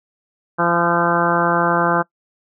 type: harmonic tone with a mistuned harmonic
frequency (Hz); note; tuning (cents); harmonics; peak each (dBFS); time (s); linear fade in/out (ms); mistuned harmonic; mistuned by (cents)
171.3; F3; -33; 1 / 2 / 3 / 4 / 5 / 6 / 7 / 8 / 9; -23 / -23 / -23 / -23 / -23 / -23 / -23 / -23 / -23; 0.58-2.03; 20; 7; +18
effects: noise-tail reverb RT60 0.1 s tail -23 dB re dry